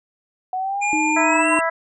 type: linear sweep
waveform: sine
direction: up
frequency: 736 to 1019 Hz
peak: -21 dBFS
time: 0.53-1.58 s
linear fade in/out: 2 ms
type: tone with pitch glide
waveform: square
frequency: 2411 to 2722 Hz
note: D7 to F7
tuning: +45 to -45 cents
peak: -21 dBFS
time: 0.81-1.61 s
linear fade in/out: 20 ms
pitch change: +210 cents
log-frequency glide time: 1.18-1.49 s
type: tone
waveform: sine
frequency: 310 Hz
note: D#4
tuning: 6 cents flat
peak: -21 dBFS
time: 0.93-1.59 s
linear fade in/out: 0 ms
type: harmonic tone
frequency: 329.6 Hz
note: E4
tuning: in tune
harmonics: 2 / 3 / 4 / 5 / 6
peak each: -22 / -24 / -25 / -26 / -27 dBFS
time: 1.16-1.7 s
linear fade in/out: 10 ms
effects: resampled to 24000 Hz